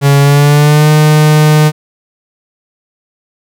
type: tone with pitch glide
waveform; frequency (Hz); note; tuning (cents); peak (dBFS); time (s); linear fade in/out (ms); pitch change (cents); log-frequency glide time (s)
45% pulse; 140.7 to 152.55; C#3 to D#3; +26 to -34; -4; 0.01-1.72; 50; +140; 0.2-0.9
effects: none